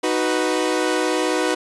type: chord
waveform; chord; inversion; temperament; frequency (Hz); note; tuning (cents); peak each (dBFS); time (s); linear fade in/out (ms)
sawtooth; B major; first; equal; 311.1 / 370 / 493.9; D#4 / F#4 / B4; 0 / 0 / 0; -19; 0.03-1.55; 10
effects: resampled to 24000 Hz